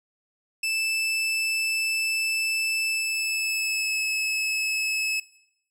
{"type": "tone with pitch glide", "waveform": "sawtooth", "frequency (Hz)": [2637, 2592], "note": ["E7", "E7"], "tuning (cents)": [0, -30], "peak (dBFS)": -21, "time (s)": [0.63, 5.2], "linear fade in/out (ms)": 5, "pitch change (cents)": -30, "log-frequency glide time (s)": [2.86, 4.01], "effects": ["noise-tail reverb RT60 0.8 s tail -19 dB re dry", "low-pass 12000 Hz 12 dB/octave"]}